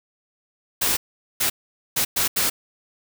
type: noise bursts at uneven times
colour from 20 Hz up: white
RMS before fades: -21 dBFS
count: 5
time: 0.81-0.97 / 1.4-1.5 / 1.96-2.05 / 2.16-2.28 / 2.36-2.5 s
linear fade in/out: 10 ms
effects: none